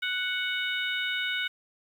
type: harmonic tone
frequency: 740 Hz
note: F#5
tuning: in tune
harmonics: 2 / 3 / 4 / 5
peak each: -31 / -33 / -34 / -35 dBFS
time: 0.02-1.48 s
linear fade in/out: 10 ms
effects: 9-bit